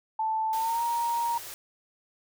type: tone with pitch glide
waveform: sine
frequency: 880 to 937.7 Hz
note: A5 to A#5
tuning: 0 to +10 cents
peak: -25 dBFS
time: 0.19-1.38 s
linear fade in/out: 5 ms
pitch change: +110 cents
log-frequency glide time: 0.52-0.82 s
type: band-stop noise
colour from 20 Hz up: white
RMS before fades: -41 dBFS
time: 0.53-1.54 s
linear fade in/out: 0 ms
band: 140 to 320 Hz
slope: 48 dB/octave
effects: none